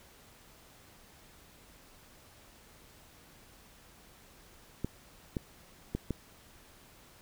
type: clicks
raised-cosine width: 3 ms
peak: -19 dBFS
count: 4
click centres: 4.846 / 5.368 / 5.95 / 6.107 s
effects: pink hiss -58 dBFS RMS until 7.21 s